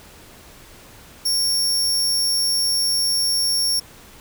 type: tone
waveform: sawtooth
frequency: 5500 Hz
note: F8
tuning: 27 cents flat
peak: -15 dBFS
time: 1.25-3.8 s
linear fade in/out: 10 ms
effects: pink hiss -45 dBFS RMS until 4.2 s